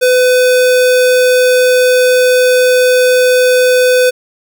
square tone, 503 Hz, B4, 32 cents sharp, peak -7 dBFS, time 0.01-4.11 s, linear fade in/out 20 ms, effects none

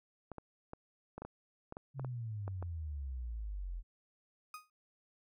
clicks, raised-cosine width 1 ms, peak -30 dBFS, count 12, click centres 0.317 / 0.383 / 0.734 / 1.18 / 1.22 / 1.25 / 1.724 / 1.769 / 1.996 / 2.047 / 2.479 / 2.626 s
sine exponential sweep, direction down, 138.59 to 41.2 Hz, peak -38 dBFS, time 1.94-3.83 s, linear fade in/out 50 ms
35% pulse tone with exponential decay, 1244.5 Hz, D#6, in tune, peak -40 dBFS, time 4.54-4.7 s, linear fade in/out 2 ms, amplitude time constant 34 ms
effects none

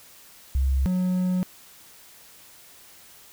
sine / triangle tone pair in turn, 66.8 / 182.82 Hz, C2 / F#3, +36 / -20 cents, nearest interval octave + perfect fourth, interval 1744 cents, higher second, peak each -19 dBFS, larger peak neither, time 0.55-0.86 / 0.86-1.43 s, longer second, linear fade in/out 0 ms, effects white hiss -50 dBFS RMS until 3.32 s

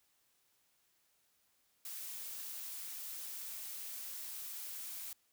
blue noise, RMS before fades -45 dBFS, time 1.85-5.13 s, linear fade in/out 2 ms, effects white hiss -75 dBFS RMS until 5.32 s

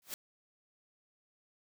white noise with exponential growth, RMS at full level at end -36 dBFS, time 0.02-0.14 s, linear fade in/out 1 ms, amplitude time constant 25 ms, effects none

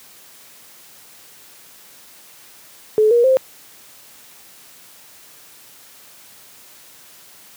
sine tone with pitch steps, 430.5 / 474.9 / 523.9 Hz, A4 / A#4 / C5, -38 / +32 / +2 cents, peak -10 dBFS, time 2.98-3.37 s, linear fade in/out 0 ms, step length 130 ms, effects white hiss -45 dBFS RMS until 7.56 s + high-pass 100 Hz 12 dB/octave

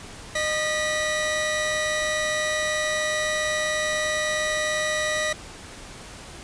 sawtooth tone pair together, 612.6 / 1945 Hz, D#5 / B6, -27 / -27 cents, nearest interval octave + minor sixth, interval 2000 cents, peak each -22 dBFS, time 0.35-5.33 s, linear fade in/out 5 ms, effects pink hiss -41 dBFS RMS until 6.43 s + resampled to 22050 Hz

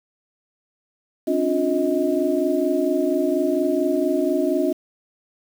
sine tone cluster, 269.6 / 293.9 / 354.8 / 631 Hz, C#4 / D4 / F4 / D#5, -48 / +1 / +27 / +24 cents, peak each -25 / -23 / -22 / -24 dBFS, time 1.27-4.73 s, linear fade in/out 10 ms, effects 7-bit

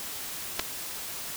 clicks, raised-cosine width 0.2 ms, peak -10 dBFS, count 2, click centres 0.594 / 0.597 s, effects white hiss -37 dBFS RMS until 1.36 s

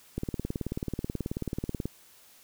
click train, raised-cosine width 3 ms, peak -18 dBFS, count 32, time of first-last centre 0.18-1.856 s, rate 18.5 Hz, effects white hiss -57 dBFS RMS until 2.43 s

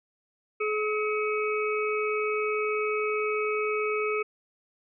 harmonic tone with a mistuned harmonic, 425.6 Hz, G#4, 42 cents sharp, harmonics 1 / 3 / 5 / 6, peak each -27 / -32 / -34 / -35 dBFS, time 0.6-4.23 s, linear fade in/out 10 ms, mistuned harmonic 5, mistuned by +93 cents, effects none

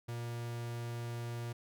45% pulse tone, 118.3 Hz, A#2, 26 cents sharp, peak -38 dBFS, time 0.08-1.53 s, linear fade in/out 10 ms, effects none

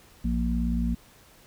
harmonic tone, 58.27 Hz, A#1, in tune, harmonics 1 / 3 / 4, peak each -26 / -30 / -28 dBFS, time 0.24-0.95 s, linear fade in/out 10 ms, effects pink hiss -55 dBFS RMS until 1.46 s

